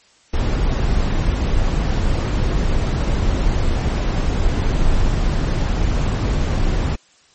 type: noise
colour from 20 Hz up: brown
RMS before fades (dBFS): -17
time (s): 0.33-6.96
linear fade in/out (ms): 10
effects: white hiss -53 dBFS RMS until 7.34 s + MP3 32 kbps